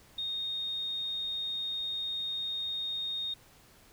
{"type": "tone", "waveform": "sine", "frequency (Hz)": 3700, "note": "A#7", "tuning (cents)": -14, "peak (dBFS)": -32, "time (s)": [0.18, 3.34], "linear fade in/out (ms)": 5, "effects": ["pink hiss -59 dBFS RMS until 3.92 s"]}